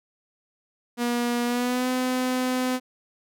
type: tone with pitch glide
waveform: sawtooth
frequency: 240 to 254.3 Hz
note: B3 to C4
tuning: -49 to -49 cents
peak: -19 dBFS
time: 0.97-2.8 s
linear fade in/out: 50 ms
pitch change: +100 cents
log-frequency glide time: 1.45-1.89 s
effects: none